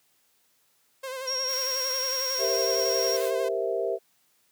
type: tone with vibrato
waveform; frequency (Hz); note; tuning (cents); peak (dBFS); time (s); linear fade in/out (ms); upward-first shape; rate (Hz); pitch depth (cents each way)
sawtooth; 523.3; C5; 0; -29; 1.03-3.49; 10; sine; 11; 51
type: tone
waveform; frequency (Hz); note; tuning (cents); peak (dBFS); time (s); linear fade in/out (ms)
sine; 5588; F8; 0; -27; 1.27-3.17; 10
type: high-pass noise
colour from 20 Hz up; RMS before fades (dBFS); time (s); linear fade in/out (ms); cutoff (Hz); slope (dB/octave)
white; -39; 1.46-3.32; 50; 1100; 48
type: chord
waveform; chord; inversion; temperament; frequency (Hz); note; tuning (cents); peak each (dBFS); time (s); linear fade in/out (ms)
sine; C dominant seventh; second; equal; 392 / 466.2 / 523.3 / 659.3; G4 / Bb4 / C5 / E5; 0 / 0 / 0 / 0; -30 / -30 / -33 / -30; 2.38-3.99; 50
effects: white hiss -67 dBFS RMS until 4.51 s + high-pass 100 Hz 12 dB/octave